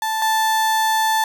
35% pulse tone pair in turn, 880 / 880 Hz, A5 / A5, 0 / 0 cents, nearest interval unison, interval 0 cents, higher neither, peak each -18 / -14 dBFS, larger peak second, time 0.02-0.22 / 0.22-1.24 s, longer second, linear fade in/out 2 ms, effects none

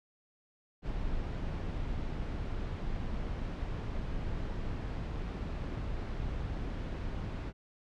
brown noise, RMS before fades -36 dBFS, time 0.82-7.53 s, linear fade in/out 50 ms, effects low-pass 4000 Hz 12 dB/octave

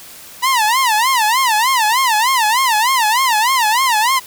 sawtooth tone with vibrato, 952 Hz, A#5, 36 cents sharp, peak -8 dBFS, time 0.42-4.2 s, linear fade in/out 20 ms, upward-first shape sine, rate 3.3 Hz, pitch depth 210 cents each way, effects white hiss -37 dBFS RMS until 4.26 s

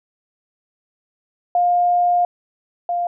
sine tone pair in turn, 707 / 699.7 Hz, F5 / F5, +21 / +3 cents, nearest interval unison, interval 18 cents, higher first, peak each -13 / -18 dBFS, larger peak first, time 1.55-2.25 / 2.89-3.07 s, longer first, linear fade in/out 2 ms, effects none

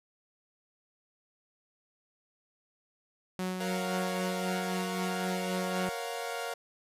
sawtooth tone with tremolo, 184.6 Hz, F#3, 4 cents flat, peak -27 dBFS, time 3.39-5.89 s, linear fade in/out 0 ms, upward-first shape sine, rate 3.8 Hz, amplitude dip 35%
sawtooth chord, Gb major seventh, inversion first, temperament equal, 466.2 / 554.4 / 698.5 / 740 Hz, Bb4 / Db5 / F5 / Gb5, 0 / 0 / 0 / 0 cents, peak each -35 / -37 / -35 / -39 dBFS, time 3.6-6.54 s, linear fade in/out 5 ms
effects resampled to 32000 Hz

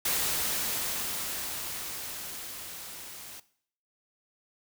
white noise with level ramp, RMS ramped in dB -28 to -45 dBFS, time 0.05-3.4 s, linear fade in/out 5 ms, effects noise-tail reverb RT60 0.6 s tail -18 dB re dry

